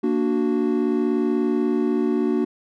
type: chord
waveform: triangle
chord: Bb augmented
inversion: none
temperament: equal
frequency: 233.1 / 293.7 / 370 Hz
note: Bb3 / D4 / F#4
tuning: 0 / 0 / 0 cents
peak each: -21 dBFS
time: 0.03-2.45 s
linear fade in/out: 10 ms
effects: none